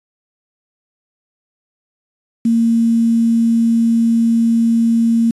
sine tone with quantisation, 230 Hz, A#3, 23 cents flat, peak -10 dBFS, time 2.45-5.31 s, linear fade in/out 5 ms, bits 6, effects resampled to 24000 Hz

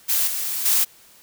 blue noise with level steps, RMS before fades -20 / -26 / -18 dBFS, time 0.08-0.85 s, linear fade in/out 20 ms, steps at 0.27 / 0.65 s, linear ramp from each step 10 ms, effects white hiss -51 dBFS RMS until 1.22 s

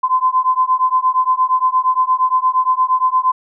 sine beating tone pair, 1022 / 1030.6 Hz, C6 / C6, -41 / -27 cents, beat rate 8.6 Hz, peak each -15 dBFS, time 0.03-3.32 s, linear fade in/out 10 ms, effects none

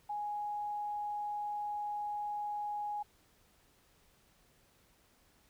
sine tone, 830.6 Hz, G#5, in tune, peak -35 dBFS, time 0.09-3.03 s, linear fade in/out 10 ms, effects pink hiss -68 dBFS RMS until 5.49 s

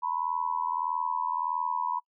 sine tone with amplitude modulation, 982 Hz, B5, 10 cents flat, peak -23 dBFS, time 0.02-2 s, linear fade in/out 20 ms, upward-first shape sine, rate 81.6 Hz, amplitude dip 95%, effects noise-tail reverb RT60 0.1 s tail -26 dB re dry

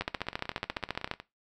two click trains, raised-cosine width 0.3 ms, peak -24 / -14 dBFS, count 20 / 17, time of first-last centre 0.02-1.2 / 0.01-1.113 s, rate 16.1 / 14.5 Hz, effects noise-tail reverb RT60 0.2 s tail -17 dB re dry

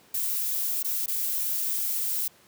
violet noise with dropouts, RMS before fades -28 dBFS, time 0.14-2.28 s, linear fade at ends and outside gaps 5 ms, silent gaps 0.829-0.845 / 1.061-1.079 s, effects pink hiss -57 dBFS RMS until 2.47 s + high-pass 150 Hz 12 dB/octave

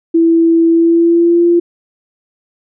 sine tone with pitch glide, 331.2 to 344.1 Hz, E4 to F4, +8 to -26 cents, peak -6 dBFS, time 0.14-1.6 s, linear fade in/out 10 ms, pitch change +66 cents, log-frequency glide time 0.69-1.45 s, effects none

